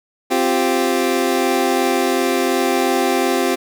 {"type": "chord", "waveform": "25% pulse", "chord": "C suspended fourth", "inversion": "none", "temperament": "equal", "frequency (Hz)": [261.6, 349.2, 392], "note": ["C4", "F4", "G4"], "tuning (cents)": [0, 0, 0], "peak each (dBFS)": -16, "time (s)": [0.3, 3.56], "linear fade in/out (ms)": 20, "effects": []}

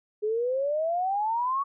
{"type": "exponential sweep", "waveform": "sine", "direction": "up", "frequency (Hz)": [415.3, 1135], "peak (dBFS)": -24, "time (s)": [0.22, 1.64], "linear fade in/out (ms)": 20, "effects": []}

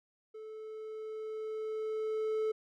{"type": "tone with level ramp", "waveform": "triangle", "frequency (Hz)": 435.7, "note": "A4", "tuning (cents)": -17, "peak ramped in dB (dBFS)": [-42, -27], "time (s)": [0.34, 2.52], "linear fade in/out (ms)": 10, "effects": []}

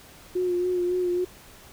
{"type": "tone with vibrato", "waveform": "sine", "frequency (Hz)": 358.8, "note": "F4", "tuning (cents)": 47, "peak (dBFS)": -22, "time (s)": [0.35, 1.25], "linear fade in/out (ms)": 10, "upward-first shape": "sine", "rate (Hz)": 3.6, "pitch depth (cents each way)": 30, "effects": ["pink hiss -49 dBFS RMS until 1.72 s"]}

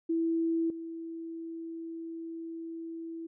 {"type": "tone with level steps", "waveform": "sine", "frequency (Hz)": 329.6, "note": "E4", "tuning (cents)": 0, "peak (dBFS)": [-26, -37], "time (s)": [0.09, 3.27], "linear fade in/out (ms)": 10, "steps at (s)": 0.7, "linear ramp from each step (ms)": 2, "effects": []}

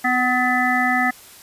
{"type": "harmonic tone with a mistuned harmonic", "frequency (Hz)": 250.2, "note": "B3", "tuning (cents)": 23, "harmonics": [1, 3, 5, 7, 8], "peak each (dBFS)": [-23, -21, -25, -22, -22], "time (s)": [0.04, 1.11], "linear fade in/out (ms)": 10, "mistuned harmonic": 5, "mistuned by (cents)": 28, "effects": ["white hiss -44 dBFS RMS until 1.42 s", "resampled to 32000 Hz"]}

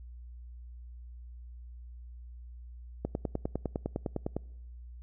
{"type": "click train", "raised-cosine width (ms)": 2, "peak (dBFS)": -18, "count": 14, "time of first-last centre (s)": [3.05, 4.366], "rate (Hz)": 9.88, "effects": ["noise-tail reverb RT60 1.0 s tail -26 dB re dry", "added 60 Hz sine -44 dBFS peak until 5.02 s"]}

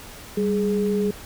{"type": "tone pair together", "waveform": "sine", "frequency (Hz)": [196.9, 417.2], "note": ["G3", "G#4"], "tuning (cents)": [8, 8], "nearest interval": "octave + minor second", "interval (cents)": 1300, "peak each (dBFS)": -22, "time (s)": [0.37, 1.11], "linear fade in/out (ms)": 5, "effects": ["pink hiss -41 dBFS RMS until 1.25 s"]}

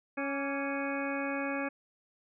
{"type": "harmonic tone with a mistuned harmonic", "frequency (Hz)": 277.2, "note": "C#4", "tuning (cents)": 0, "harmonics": [1, 2, 3, 4, 5, 6, 8, 9], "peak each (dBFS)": [-35, -37, -42, -43, -44, -40, -42, -43], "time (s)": [0.17, 1.69], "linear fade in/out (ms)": 10, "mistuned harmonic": 4, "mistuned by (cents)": 62, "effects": []}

